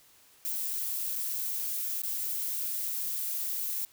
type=noise with dropouts; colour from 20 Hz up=violet; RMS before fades=-33 dBFS; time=0.45-3.85 s; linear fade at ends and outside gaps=0 ms; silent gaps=1.156-1.16 / 2.018-2.035 s; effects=white hiss -60 dBFS RMS until 3.92 s